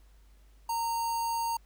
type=tone with notch filter; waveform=square; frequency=924 Hz; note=A#5; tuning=16 cents flat; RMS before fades=-31 dBFS; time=0.69-1.57 s; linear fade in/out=5 ms; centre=3000 Hz; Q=1.8; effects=added 50 Hz sine -55 dBFS peak until 1.65 s + pink hiss -68 dBFS RMS until 1.65 s